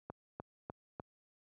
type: click train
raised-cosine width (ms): 1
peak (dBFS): -28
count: 4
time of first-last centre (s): 0.1-0.998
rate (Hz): 3.34
effects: high-pass 80 Hz 12 dB/octave